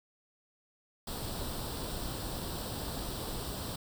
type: noise with comb filter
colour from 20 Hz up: pink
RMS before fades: -38 dBFS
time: 1.07-3.76 s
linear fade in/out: 5 ms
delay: 0.23 ms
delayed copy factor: +0.65
effects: none